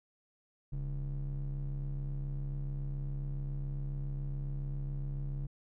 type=ring-modulated tone; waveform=triangle; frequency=85.7 Hz; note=F2; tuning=32 cents flat; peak=-29 dBFS; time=0.72-5.47 s; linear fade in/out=10 ms; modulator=52.1 Hz; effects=none

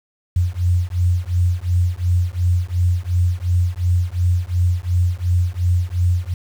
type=beating tone pair; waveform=sine; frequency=87.31 / 90.11 Hz; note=F2 / F#2; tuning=0 / -45 cents; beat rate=2.8 Hz; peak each=-18 dBFS; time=0.36-6.34 s; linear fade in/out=5 ms; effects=7-bit

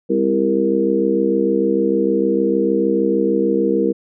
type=harmonic tone with a mistuned harmonic; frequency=66.6 Hz; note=C2; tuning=31 cents sharp; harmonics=3 / 4 / 5 / 6 / 7; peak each=-21 / -23 / -19 / -23 / -18 dBFS; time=0.09-3.93 s; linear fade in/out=20 ms; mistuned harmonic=4; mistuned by=-40 cents; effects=none

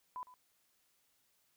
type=tone with echo; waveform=sine; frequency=1001 Hz; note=B5; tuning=23 cents sharp; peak=-40 dBFS; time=0.16-0.23 s; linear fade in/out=0 ms; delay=110 ms; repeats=1; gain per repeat=-15 dB; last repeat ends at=0.34 s; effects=white hiss -75 dBFS RMS until 1.56 s

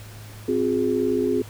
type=chord; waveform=sine; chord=F minor; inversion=second; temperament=equal with one note detuned; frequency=261.6 / 357.6 / 415.3 Hz; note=C4 / F4 / Ab4; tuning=0 / +41 / 0 cents; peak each=-24 / -24 / -23 dBFS; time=0.48-1.42 s; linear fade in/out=5 ms; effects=added 106 Hz sine -39 dBFS peak until 1.49 s + pink hiss -45 dBFS RMS until 1.49 s

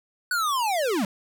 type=linear sweep; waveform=square; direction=down; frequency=1500 to 178 Hz; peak=-23 dBFS; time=0.31-1.05 s; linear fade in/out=2 ms; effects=none

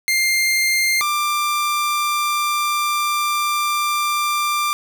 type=tone pair in turn; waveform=sawtooth; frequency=2106 / 1185.7 Hz; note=C7 / D6; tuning=+11 / +16 cents; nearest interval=minor seventh; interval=995 cents; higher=first; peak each=-12 / -14 dBFS; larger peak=first; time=0.08-1.01 / 1.01-4.73 s; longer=second; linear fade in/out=0 ms; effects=none

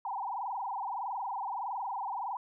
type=tone with frequency modulation; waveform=sine; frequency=880 Hz; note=A5; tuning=in tune; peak=-33 dBFS; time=0.05-2.37 s; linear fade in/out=2 ms; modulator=21.6 Hz; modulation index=5.4; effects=none

